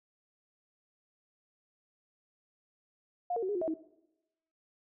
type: tone with pitch steps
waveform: sine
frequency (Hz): 711 / 461.7 / 375.4 / 413.6 / 356.6 / 643 / 319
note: F5 / A#4 / F#4 / G#4 / F4 / E5 / D#4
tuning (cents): +31 / -17 / +25 / -7 / +36 / -43 / +43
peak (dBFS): -30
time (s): 3.3-3.741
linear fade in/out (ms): 5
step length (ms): 63
effects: noise-tail reverb RT60 0.9 s tail -18 dB re dry